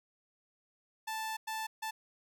sawtooth tone bursts at uneven times, 880 Hz, A5, in tune, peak -32 dBFS, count 3, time 1.07-1.37 / 1.47-1.67 / 1.82-1.91 s, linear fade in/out 10 ms, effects none

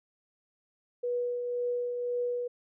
sine tone with tremolo, 487.1 Hz, B4, 24 cents flat, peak -27 dBFS, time 1.03-2.48 s, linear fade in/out 10 ms, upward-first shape triangle, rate 1.9 Hz, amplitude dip 40%, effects none

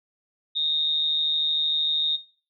sine tone with amplitude modulation, 3700 Hz, A#7, 14 cents flat, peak -19 dBFS, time 0.55-2.17 s, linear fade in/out 20 ms, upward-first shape sine, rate 153 Hz, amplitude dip 65%, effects noise-tail reverb RT60 0.4 s tail -17 dB re dry

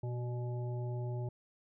harmonic tone with a mistuned harmonic, 121.2 Hz, B2, 32 cents flat, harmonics 1 / 3 / 5 / 7, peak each -35 / -45 / -49 / -52 dBFS, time 0.03-1.29 s, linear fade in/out 5 ms, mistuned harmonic 3, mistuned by +39 cents, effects none

